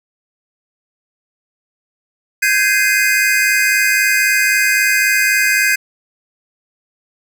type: chord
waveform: square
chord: Ab major seventh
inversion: third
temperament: just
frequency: 1557.4 / 1661.2 / 2077 / 2492 Hz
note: G6 / Ab6 / C7 / Eb7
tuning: -12 / 0 / -13 / +2 cents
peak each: -18 dBFS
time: 2.42-5.76 s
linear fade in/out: 10 ms
effects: none